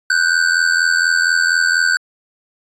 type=ring-modulated tone; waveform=square; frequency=1517 Hz; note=F#6; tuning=43 cents sharp; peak=-10 dBFS; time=0.1-1.97 s; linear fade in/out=2 ms; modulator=42.1 Hz; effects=resampled to 22050 Hz